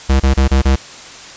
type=tone bursts; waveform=square; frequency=67 Hz; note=C2; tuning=42 cents sharp; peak=-9 dBFS; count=5; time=0.09-0.76 s; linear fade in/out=10 ms; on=110 ms; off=30 ms; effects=white hiss -34 dBFS RMS until 1.36 s + resampled to 16000 Hz